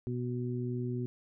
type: harmonic tone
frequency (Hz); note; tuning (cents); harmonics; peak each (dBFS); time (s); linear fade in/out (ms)
123; B2; -7; 1 / 2 / 3; -34 / -37 / -39; 0.07-1.06; 0
effects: none

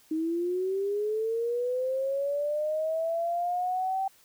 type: linear sweep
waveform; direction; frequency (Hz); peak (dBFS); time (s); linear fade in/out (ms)
sine; up; 311.5 to 777; -26; 0.11-4.08; 5
effects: white hiss -60 dBFS RMS until 4.24 s

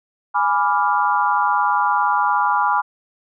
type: chord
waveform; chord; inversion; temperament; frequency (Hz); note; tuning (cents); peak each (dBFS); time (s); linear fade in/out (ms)
sine; G# diminished seventh; none; equal; 830.6 / 987.8 / 1174.7 / 1396.9; G#5 / B5 / D6 / F6; 0 / 0 / 0 / 0; -20 / -19 / -21 / -23; 0.34-2.82; 20
effects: none

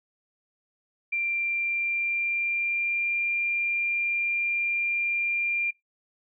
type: tone with pitch glide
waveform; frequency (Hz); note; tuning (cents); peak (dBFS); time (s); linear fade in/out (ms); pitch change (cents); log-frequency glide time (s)
sine; 2368 to 2389; D7 to D7; +14 to +29; -24; 1.12-5.71; 10; +15; 1.27-3.2
effects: noise-tail reverb RT60 0.2 s tail -25 dB re dry

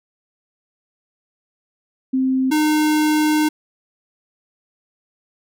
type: tone pair in turn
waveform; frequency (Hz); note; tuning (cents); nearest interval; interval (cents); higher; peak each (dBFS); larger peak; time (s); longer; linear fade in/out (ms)
sine / square; 261.6 / 305.5; C4 / D#4; 0 / -32; minor third; 268; second; -15; neither; 2.13-2.51 / 2.51-3.49; second; 10
effects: none

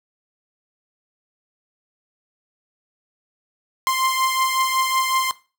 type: beating tone pair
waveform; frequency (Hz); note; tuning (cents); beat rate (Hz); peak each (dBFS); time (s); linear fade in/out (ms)
sawtooth; 1046.5 / 1051.9; C6 / C6; 0 / +9; 5.4; -16 / -21; 3.87-5.31; 0
effects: noise-tail reverb RT60 0.3 s tail -17 dB re dry

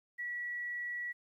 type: tone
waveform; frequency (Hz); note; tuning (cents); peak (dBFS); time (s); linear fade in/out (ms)
sine; 1937; B6; -34; -36; 0.18-1.13; 20
effects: 12-bit

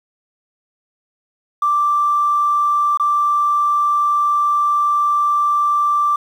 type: tone with dropouts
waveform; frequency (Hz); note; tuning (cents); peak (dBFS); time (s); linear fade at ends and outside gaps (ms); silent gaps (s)
triangle; 1174.7; D6; 0; -9; 1.62-6.16; 5; 2.974-2.997
effects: tanh soft clip ceiling -11 dBFS + 8-bit

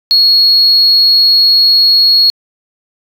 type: tone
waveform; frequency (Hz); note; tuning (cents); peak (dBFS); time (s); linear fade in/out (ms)
sine; 4322; C#8; -45; -3; 0.11-2.3; 0
effects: tanh soft clip ceiling -2 dBFS

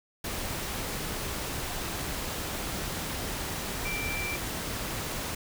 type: tone in noise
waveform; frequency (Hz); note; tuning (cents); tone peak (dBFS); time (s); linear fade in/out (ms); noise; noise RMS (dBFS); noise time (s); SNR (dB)
sine; 2349; D7; 0; -33; 3.85-4.36; 5; pink; -34; 0.24-5.35; -2
effects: none

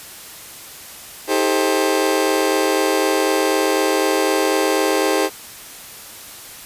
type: chord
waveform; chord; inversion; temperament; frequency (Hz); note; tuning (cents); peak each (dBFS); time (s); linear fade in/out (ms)
30% pulse; A half-diminished seventh; second; just; 316.8 / 396 / 440 / 528; Eb4 / G4 / A4 / C5; +31 / +18 / 0 / +16; -19 / -17 / -21 / -19; 1.27-5.3; 50
effects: white hiss -37 dBFS RMS until 6.65 s + resampled to 32000 Hz

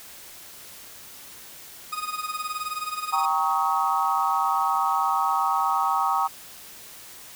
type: tone with tremolo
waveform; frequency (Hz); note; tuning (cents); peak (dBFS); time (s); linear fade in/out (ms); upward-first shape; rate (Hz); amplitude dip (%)
40% pulse; 1244.5; D#6; 0; -25; 1.92-3.26; 10; sine; 19; 75
type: chord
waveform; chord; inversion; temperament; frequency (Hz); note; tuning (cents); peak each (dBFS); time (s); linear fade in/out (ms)
sine; Eb dominant seventh; first; equal with one note detuned; 784 / 932.3 / 1108.7 / 1268.5; G5 / Bb5 / Db6 / Eb6; 0 / 0 / 0 / +33; -26; 3.12-6.28; 20
effects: white hiss -44 dBFS RMS until 7.35 s

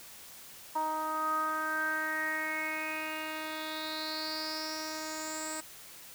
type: tone with low-pass filter sweep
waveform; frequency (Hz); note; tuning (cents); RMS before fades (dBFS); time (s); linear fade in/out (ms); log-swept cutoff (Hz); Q
10% pulse; 312.6; D#4; +8; -35; 0.75-5.61; 10; 970 to 8200; 7.5
effects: white hiss -50 dBFS RMS until 6.14 s

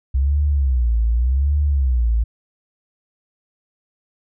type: tone with vibrato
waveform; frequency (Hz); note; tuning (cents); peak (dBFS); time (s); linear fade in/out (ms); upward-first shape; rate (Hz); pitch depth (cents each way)
sine; 64.2; C2; -32; -14; 0.14-2.24; 10; sine; 0.86; 230
effects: none

